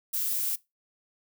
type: noise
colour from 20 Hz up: violet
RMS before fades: -29 dBFS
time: 0.13-0.56 s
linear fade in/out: 10 ms
effects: noise-tail reverb RT60 0.2 s tail -20 dB re dry